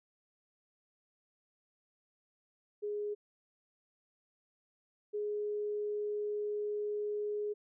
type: tone pair in turn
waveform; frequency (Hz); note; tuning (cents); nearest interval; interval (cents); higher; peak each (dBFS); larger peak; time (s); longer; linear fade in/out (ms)
sine; 415.3 / 417.2; G#4 / G#4; 0 / +8; unison; 8; second; -34 / -33; second; 2.82-3.15 / 5.13-7.54; second; 20
effects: none